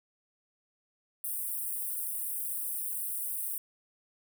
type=high-pass noise; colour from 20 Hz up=white; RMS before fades=-35 dBFS; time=1.24-3.58 s; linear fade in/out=2 ms; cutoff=8500 Hz; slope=96 dB/octave; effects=none